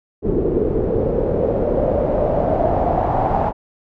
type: noise with low-pass filter sweep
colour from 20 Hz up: pink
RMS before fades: -18 dBFS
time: 0.22-3.53 s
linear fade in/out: 50 ms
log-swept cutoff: 390 to 820 Hz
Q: 4.6
effects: none